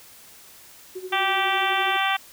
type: tone with tremolo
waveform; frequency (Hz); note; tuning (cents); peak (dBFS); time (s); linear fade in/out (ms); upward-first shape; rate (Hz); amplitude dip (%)
sine; 371.1; F#4; +5; -29; 0.95-1.97; 10; sine; 12; 80
type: harmonic tone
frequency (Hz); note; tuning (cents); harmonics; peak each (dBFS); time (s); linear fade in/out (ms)
388.7; G4; -15; 2 / 3 / 4 / 5 / 6 / 7 / 8 / 9; -25 / -27 / -28 / -29 / -30 / -30 / -31 / -32; 1.12-2.17; 10
effects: white hiss -48 dBFS RMS until 2.32 s